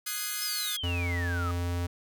5% pulse chord, Ab dominant seventh, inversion second, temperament equal, 1244.5 / 1480 / 1661.2 / 2093 Hz, Eb6 / Gb6 / Ab6 / C7, 0 / 0 / 0 / 0 cents, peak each -26 dBFS, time 0.06-0.77 s, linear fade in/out 10 ms
sine exponential sweep, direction down, 5280 to 1232 Hz, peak -33 dBFS, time 0.42-1.51 s, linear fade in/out 0 ms
square tone, 87.31 Hz, F2, in tune, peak -29 dBFS, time 0.83-1.87 s, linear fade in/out 10 ms
effects none

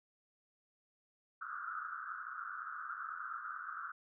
pink band-pass noise, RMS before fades -44 dBFS, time 1.41-3.92 s, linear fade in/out 10 ms, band 1200 to 1500 Hz, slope 96 dB/octave, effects none

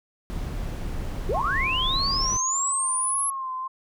brown noise, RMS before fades -30 dBFS, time 0.3-2.37 s, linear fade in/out 0 ms
sine linear sweep, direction up, 340 to 11175 Hz, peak -23 dBFS, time 1.29-3.3 s, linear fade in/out 2 ms
sine tone with vibrato, 1064 Hz, C6, 29 cents sharp, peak -28 dBFS, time 1.34-3.68 s, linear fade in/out 10 ms, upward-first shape sine, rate 1.7 Hz, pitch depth 54 cents each way
effects none

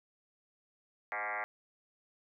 sine tone with frequency modulation, 1388 Hz, F6, 11 cents flat, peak -34 dBFS, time 1.12-1.44 s, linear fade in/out 0 ms, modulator 109 Hz, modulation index 7, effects none

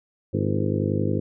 harmonic tone with a mistuned harmonic, 51 Hz, G#1, 31 cents flat, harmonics 2 / 3 / 4 / 5 / 6 / 7 / 8 / 9 / 10, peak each -26 / -28 / -29 / -30 / -31 / -31 / -32 / -33 / -33 dBFS, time 0.33-1.2 s, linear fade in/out 10 ms, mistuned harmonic 7, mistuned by -75 cents, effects none

